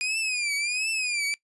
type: tone with vibrato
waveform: sawtooth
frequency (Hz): 2454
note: D#7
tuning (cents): -25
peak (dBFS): -22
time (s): 0.01-1.34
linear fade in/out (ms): 0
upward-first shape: triangle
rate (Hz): 1.4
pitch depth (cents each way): 150
effects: noise-tail reverb RT60 0.1 s tail -20 dB re dry + resampled to 24000 Hz